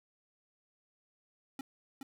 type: tone with echo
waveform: square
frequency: 270.3 Hz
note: C#4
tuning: 44 cents flat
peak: -39 dBFS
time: 1.59-1.61 s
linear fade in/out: 2 ms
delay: 420 ms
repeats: 1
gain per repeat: -4 dB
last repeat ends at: 2.03 s
effects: none